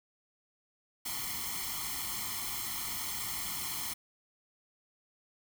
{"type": "noise with comb filter", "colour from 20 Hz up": "white", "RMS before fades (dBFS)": -37, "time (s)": [1.05, 3.94], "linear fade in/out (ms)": 10, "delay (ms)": 0.94, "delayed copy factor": 0.9, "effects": []}